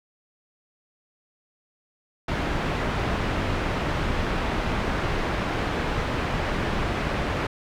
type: low-pass noise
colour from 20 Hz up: pink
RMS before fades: -26 dBFS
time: 2.28-7.47 s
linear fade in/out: 5 ms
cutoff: 2400 Hz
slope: 12 dB/octave
effects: none